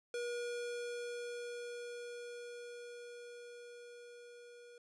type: tone with level ramp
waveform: square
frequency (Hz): 480.3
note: B4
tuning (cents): -48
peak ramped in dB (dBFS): -38 to -55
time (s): 0.14-4.78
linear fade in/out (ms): 2
effects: resampled to 22050 Hz